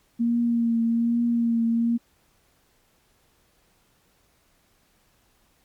sine tone with vibrato, 233.1 Hz, A#3, in tune, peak -19 dBFS, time 0.19-1.98 s, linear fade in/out 20 ms, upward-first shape triangle, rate 1.2 Hz, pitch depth 30 cents each way, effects pink hiss -64 dBFS RMS until 5.64 s + MP3 96 kbps

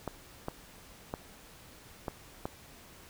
clicks, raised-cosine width 1 ms, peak -20 dBFS, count 5, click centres 0.077 / 0.484 / 1.139 / 2.082 / 2.455 s, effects pink hiss -54 dBFS RMS until 3.09 s

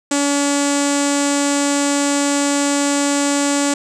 sawtooth tone with low-pass filter, 284.4 Hz, C#4, 45 cents sharp, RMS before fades -17 dBFS, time 0.11-3.74 s, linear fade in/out 5 ms, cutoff 7700 Hz, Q 6.2, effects none

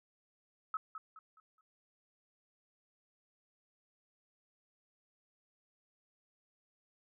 sine tone with echo, 1288 Hz, E6, 41 cents flat, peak -33 dBFS, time 0.74-0.77 s, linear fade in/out 2 ms, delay 210 ms, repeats 4, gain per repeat -9 dB, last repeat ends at 1.61 s, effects none

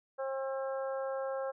harmonic tone, 268 Hz, C4, 42 cents sharp, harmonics 2 / 3 / 4 / 5 / 6, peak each -34 / -43 / -46 / -46 / -50 dBFS, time 0.18-1.52 s, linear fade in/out 20 ms, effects none

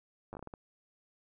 slowing click train, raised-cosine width 1 ms, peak -30 dBFS, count 8, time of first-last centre 0.33-0.538 s, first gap 9 ms, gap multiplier 1.39, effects none

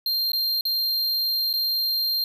square tone with dropouts, 4186 Hz, C8, in tune, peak -22 dBFS, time 0.06-2.24 s, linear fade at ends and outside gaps 2 ms, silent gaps 0.319-0.332 / 0.61-0.652 / 1.53-1.537 s, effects 10-bit

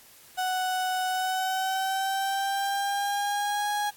35% pulse tone with pitch glide, 742 to 828.1 Hz, F#5 to G#5, +5 to -5 cents, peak -24 dBFS, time 0.37-3.91 s, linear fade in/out 20 ms, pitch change +190 cents, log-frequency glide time 1.08-3.69 s, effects white hiss -53 dBFS RMS until 3.96 s + AAC 64 kbps

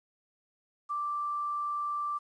sine tone with quantisation, 1174.7 Hz, D6, in tune, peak -30 dBFS, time 0.89-2.19 s, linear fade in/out 20 ms, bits 10, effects resampled to 22050 Hz

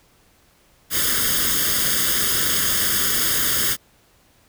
white noise with comb filter, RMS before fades -20 dBFS, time 0.9-3.77 s, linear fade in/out 50 ms, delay 0.6 ms, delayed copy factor +0.8, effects pink hiss -57 dBFS RMS until 4.48 s

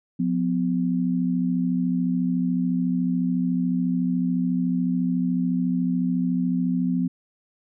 sine tone pair together, 178.47 / 252.4 Hz, F3 / B3, +38 / +38 cents, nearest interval tritone, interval 600 cents, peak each -23 dBFS, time 0.19-7.08 s, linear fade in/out 10 ms, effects none

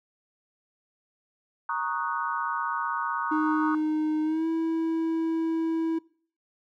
sine chord, D# minor seventh, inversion second, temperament equal, 932.3 / 1108.7 / 1244.5 / 1480 Hz, A#5 / C#6 / D#6 / F#6, 0 / 0 / 0 / 0 cents, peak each -31 / -32 / -32 / -34 dBFS, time 1.69-3.75 s, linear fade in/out 2 ms
triangle tone with pitch glide, 308.7 to 325.9 Hz, D#4 to E4, -14 to -20 cents, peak -22 dBFS, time 3.31-5.99 s, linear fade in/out 10 ms, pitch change +94 cents, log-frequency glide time 4.23-4.47 s
effects noise-tail reverb RT60 0.5 s tail -23 dB re dry

